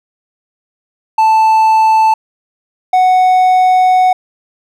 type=tone pair in turn; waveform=triangle; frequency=880 / 740 Hz; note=A5 / F#5; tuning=0 / 0 cents; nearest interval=minor third; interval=300 cents; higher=first; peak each=-4 dBFS; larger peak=neither; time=1.18-2.14 / 2.93-4.13 s; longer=second; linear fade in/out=5 ms; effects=none